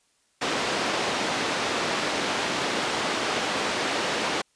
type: band-pass noise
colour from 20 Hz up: pink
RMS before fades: -27 dBFS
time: 0.41-4.42 s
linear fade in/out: 10 ms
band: 300 to 4800 Hz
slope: 12 dB/octave
effects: white hiss -67 dBFS RMS until 4.55 s + resampled to 22050 Hz